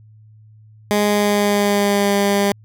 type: tone with pitch glide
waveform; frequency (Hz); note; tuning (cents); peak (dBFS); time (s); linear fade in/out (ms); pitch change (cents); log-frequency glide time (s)
15% pulse; 207.1 to 201; G#3 to G3; -5 to +44; -8; 0.91-2.52; 0; -51; 1.05-2.14
effects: added 108 Hz sine -43 dBFS peak until 2.64 s